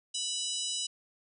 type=harmonic tone with a mistuned harmonic; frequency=985 Hz; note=B5; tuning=5 cents flat; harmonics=3 / 4 / 5 / 6 / 7 / 8 / 9; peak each=-37 / -38 / -39 / -42 / -42 / -41 / -41 dBFS; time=0.14-0.87 s; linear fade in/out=10 ms; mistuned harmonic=5; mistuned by=+49 cents; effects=none